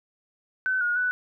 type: tone with pitch steps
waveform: sine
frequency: 1519 / 1439 / 1487 Hz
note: F#6 / F#6 / F#6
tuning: +45 / -49 / +8 cents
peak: -22 dBFS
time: 0.66-1.11 s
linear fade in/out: 0 ms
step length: 150 ms
effects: none